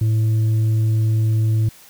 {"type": "tone with tanh clipping", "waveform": "triangle", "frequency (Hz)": 110, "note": "A2", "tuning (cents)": 0, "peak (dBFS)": -15, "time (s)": [0.01, 1.69], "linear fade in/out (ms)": 5, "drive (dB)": 8, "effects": ["white hiss -46 dBFS RMS until 1.89 s"]}